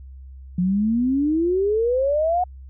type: exponential sweep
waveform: sine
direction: up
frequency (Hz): 174.7 to 739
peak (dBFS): -17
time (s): 0.58-2.44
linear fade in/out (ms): 5
effects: added 66 Hz sine -37 dBFS peak until 2.69 s